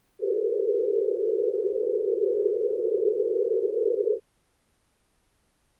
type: band-pass noise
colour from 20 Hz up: pink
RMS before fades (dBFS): -25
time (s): 0.19-4.2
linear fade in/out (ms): 50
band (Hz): 380 to 490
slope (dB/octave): 96
effects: pink hiss -68 dBFS RMS until 5.79 s + Opus 32 kbps